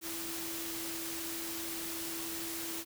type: tone in noise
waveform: sine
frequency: 331.3 Hz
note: E4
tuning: 9 cents sharp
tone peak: -43 dBFS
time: 0.01-2.85 s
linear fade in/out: 50 ms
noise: white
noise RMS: -40 dBFS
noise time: 0.01-2.85 s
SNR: -6 dB
effects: none